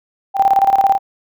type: tone with tremolo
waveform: sine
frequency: 784 Hz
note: G5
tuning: in tune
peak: -7 dBFS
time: 0.34-0.99 s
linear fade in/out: 50 ms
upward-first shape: square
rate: 18 Hz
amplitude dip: 70%
effects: none